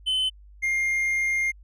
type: tone pair in turn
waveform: triangle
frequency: 3046 / 2118 Hz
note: F#7 / C7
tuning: +50 / +21 cents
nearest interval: tritone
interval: 629 cents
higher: first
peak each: -20 dBFS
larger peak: neither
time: 0.06-0.3 / 0.62-1.52 s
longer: second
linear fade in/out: 20 ms
effects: added 50 Hz sine -46 dBFS peak until 1.63 s + resampled to 32000 Hz